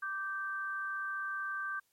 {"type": "tone pair together", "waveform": "sine", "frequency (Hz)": [1173.5, 1561], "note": ["D6", "G6"], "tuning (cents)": [-2, -8], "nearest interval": "perfect fourth", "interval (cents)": 494, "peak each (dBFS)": [-39, -36], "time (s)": [0.02, 1.8], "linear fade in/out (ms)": 10, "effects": ["white hiss -75 dBFS RMS until 1.92 s", "MP3 64 kbps"]}